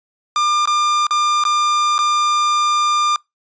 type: tone with dropouts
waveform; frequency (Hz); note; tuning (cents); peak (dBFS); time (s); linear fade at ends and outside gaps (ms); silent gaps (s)
45% pulse; 1200; D6; +37; -14; 0.36-3.16; 1; 0.656-0.674 / 1.068-1.108 / 1.438-1.451 / 1.981-1.989
effects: noise-tail reverb RT60 0.2 s tail -26 dB re dry + resampled to 16000 Hz